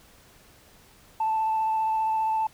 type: tone with vibrato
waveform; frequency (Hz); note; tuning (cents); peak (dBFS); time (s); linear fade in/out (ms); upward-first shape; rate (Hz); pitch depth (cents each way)
sine; 880; A5; 0; -21; 1.2-2.47; 5; square; 15; 10
effects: tanh soft clip ceiling -19 dBFS + pink hiss -55 dBFS RMS until 2.53 s